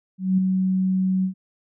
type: tone with ADSR envelope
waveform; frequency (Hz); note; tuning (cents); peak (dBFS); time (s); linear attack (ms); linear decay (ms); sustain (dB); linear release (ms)
sine; 187.6; F#3; +24; -14; 0.18-1.34; 200; 6; -4; 100
effects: none